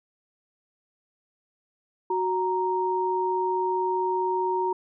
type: tone pair together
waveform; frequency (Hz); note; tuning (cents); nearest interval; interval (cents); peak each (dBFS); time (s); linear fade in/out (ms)
sine; 370 / 932.3; F#4 / A#5; 0 / 0; octave + major third; 1600; -26 / -25; 2.1-4.73; 5
effects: none